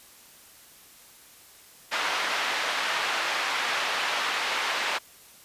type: band-pass noise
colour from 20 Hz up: pink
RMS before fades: -28 dBFS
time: 1.91-4.99 s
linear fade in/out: 20 ms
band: 990 to 3400 Hz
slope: 12 dB/octave
effects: white hiss -52 dBFS RMS until 5.44 s + resampled to 32000 Hz